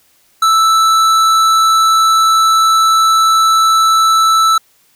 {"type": "tone with hard clipping", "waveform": "sine", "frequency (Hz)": 1318.5, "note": "E6", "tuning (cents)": 0, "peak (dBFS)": -9, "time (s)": [0.42, 4.58], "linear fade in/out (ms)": 5, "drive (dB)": 13, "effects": ["white hiss -53 dBFS RMS until 4.95 s"]}